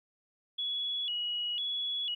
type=tone with vibrato; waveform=sine; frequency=3136 Hz; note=G7; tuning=in tune; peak=-31 dBFS; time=0.58-2.15 s; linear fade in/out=10 ms; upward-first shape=square; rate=1 Hz; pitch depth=130 cents each way; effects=12-bit